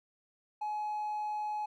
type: tone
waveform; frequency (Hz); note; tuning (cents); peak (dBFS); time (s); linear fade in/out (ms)
triangle; 845; G#5; +30; -30; 0.61-1.66; 10
effects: tanh soft clip ceiling -28 dBFS